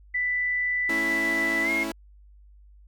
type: tone with pitch glide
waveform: sine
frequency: 1984 to 2139 Hz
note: B6 to C7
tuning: +7 to +38 cents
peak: -23 dBFS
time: 0.14-1.84 s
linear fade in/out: 10 ms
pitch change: +131 cents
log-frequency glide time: 1.63-1.7 s
type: chord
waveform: sawtooth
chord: A major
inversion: none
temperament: equal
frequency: 220 / 277.2 / 329.6 Hz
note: A3 / C#4 / E4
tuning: 0 / 0 / 0 cents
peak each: -33 / -30 / -27 dBFS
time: 0.89-1.92 s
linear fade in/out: 5 ms
effects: added 50 Hz sine -49 dBFS peak until 2.87 s